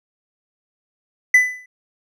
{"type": "tone with exponential decay", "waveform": "triangle", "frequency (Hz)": 1999, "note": "B6", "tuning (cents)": 20, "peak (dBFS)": -4, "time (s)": [1.34, 1.66], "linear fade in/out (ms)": 5, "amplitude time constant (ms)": 69, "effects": []}